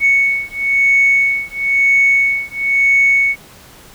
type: beating tone pair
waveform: sine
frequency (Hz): 2217 / 2218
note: C#7 / C#7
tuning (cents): 0 / 0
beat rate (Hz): 1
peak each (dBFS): -13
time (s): 0-3.36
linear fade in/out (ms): 50
effects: tanh soft clip ceiling -3 dBFS + pink hiss -41 dBFS RMS until 3.94 s